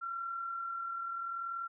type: tone with amplitude modulation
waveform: sine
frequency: 1365 Hz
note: F6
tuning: 40 cents flat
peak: -34 dBFS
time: 0.01-1.68 s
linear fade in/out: 20 ms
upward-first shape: sine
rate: 40.6 Hz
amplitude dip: 40%
effects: none